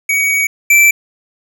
square tone pair in turn, 2255 / 2333 Hz, C#7 / D7, +29 / -12 cents, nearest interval minor second, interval 59 cents, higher second, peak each -12 / -6 dBFS, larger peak second, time 0.09-0.47 / 0.7-0.91 s, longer first, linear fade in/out 5 ms, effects none

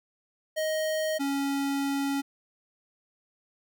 square tone pair in turn, 626 / 278 Hz, D#5 / C#4, +10 / +5 cents, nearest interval octave + major second, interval 1405 cents, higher first, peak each -27 / -27 dBFS, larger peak neither, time 0.56-1.19 / 1.19-2.22 s, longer second, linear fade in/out 20 ms, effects none

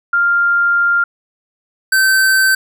sine / square tone pair in turn, 1396.9 / 1544.2 Hz, F6 / G6, 0 / -26 cents, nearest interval major second, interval 174 cents, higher second, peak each -10 dBFS, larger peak neither, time 0.13-1.04 / 1.92-2.55 s, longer first, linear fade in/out 5 ms, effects none

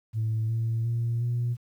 sine tone with pitch steps, 110.6 / 113.71 / 116.91 / 120.19 Hz, A2 / A#2 / A#2 / B2, +9 / -43 / +5 / -47 cents, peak -23 dBFS, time 0.13-1.57 s, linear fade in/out 50 ms, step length 360 ms, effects tanh soft clip ceiling -21 dBFS + 10-bit

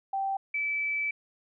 sine tone pair in turn, 780 / 2309 Hz, G5 / D7, -9 / -30 cents, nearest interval octave + perfect fifth, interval 1879 cents, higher second, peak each -27 dBFS, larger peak neither, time 0.13-0.37 / 0.54-1.11 s, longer second, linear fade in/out 5 ms, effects none

